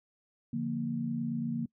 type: chord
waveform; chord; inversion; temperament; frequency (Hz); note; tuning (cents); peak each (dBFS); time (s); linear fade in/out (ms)
sine; Bb major; first; just; 145.68 / 174.81 / 233.1; D3 / F3 / Bb3; -14 / +2 / 0; -37 / -38 / -32; 0.53-1.66; 5
effects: noise-tail reverb RT60 0.1 s tail -25 dB re dry